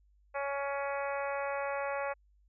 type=harmonic tone; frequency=279.6 Hz; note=C#4; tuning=15 cents sharp; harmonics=2 / 3 / 4 / 5 / 6 / 7 / 8 / 9; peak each=-35 / -39 / -41 / -43 / -45 / -46 / -47 / -48 dBFS; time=0.34-2.14 s; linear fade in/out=20 ms; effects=added 50 Hz sine -63 dBFS peak until 2.48 s